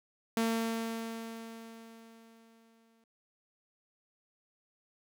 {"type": "tone with exponential decay", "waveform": "sawtooth", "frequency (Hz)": 227, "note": "A#3", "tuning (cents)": -46, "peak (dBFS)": -23, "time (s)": [0.37, 3.04], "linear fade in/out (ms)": 2, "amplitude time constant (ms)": 580, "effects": []}